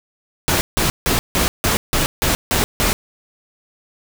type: noise bursts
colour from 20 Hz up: pink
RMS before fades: -17 dBFS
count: 9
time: 0.48-2.93 s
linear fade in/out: 0 ms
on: 130 ms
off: 160 ms
effects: none